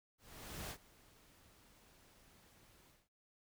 pink noise with ADSR envelope, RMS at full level -45 dBFS, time 0.18-3.09 s, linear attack 520 ms, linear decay 73 ms, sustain -21 dB, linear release 210 ms, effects none

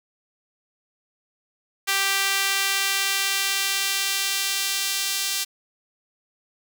sawtooth tone with high-pass filter sweep, 392 Hz, G4, in tune, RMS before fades -24 dBFS, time 1.87-5.45 s, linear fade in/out 20 ms, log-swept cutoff 1800 to 3800 Hz, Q 0.88, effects 8-bit

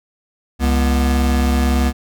square tone pair together, 68.11 / 242.7 Hz, C#2 / B3, -30 / -30 cents, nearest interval octave + minor seventh, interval 2200 cents, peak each -15 / -20 dBFS, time 0.59-1.93 s, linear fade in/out 50 ms, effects none

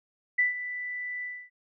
sine tone with ADSR envelope, 1982 Hz, B6, 6 cents sharp, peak -19 dBFS, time 0.38-1.5 s, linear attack 12 ms, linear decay 140 ms, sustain -13 dB, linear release 270 ms, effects none

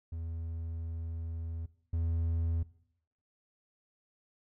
triangle tone pair in turn, 82.41 / 82.86 Hz, E2 / E2, 0 / +9 cents, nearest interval unison, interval 9 cents, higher second, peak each -34 / -27 dBFS, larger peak second, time 0.12-1.66 / 1.93-2.63 s, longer first, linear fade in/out 5 ms, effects noise-tail reverb RT60 0.7 s tail -19 dB re dry

